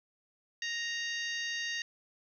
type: harmonic tone with a mistuned harmonic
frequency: 932.3 Hz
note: A#5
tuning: in tune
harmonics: 2 / 3 / 4 / 5 / 6 / 7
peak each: -36 / -40 / -42 / -44 / -46 / -47 dBFS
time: 0.62-1.82 s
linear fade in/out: 2 ms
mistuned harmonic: 7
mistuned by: -44 cents
effects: 11-bit